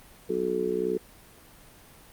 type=harmonic tone; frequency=62.1 Hz; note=B1; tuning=10 cents sharp; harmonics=3 / 4 / 5 / 6 / 7; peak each=-36 / -37 / -36 / -29 / -28 dBFS; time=0.29-0.98 s; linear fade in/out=10 ms; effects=pink hiss -52 dBFS RMS until 2.12 s + Opus 32 kbps